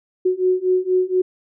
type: beating tone pair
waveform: sine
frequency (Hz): 366.3 / 370.5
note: F#4 / F#4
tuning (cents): -17 / +2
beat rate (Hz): 4.2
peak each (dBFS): -19 / -18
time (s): 0.25-1.22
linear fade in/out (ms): 10
effects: none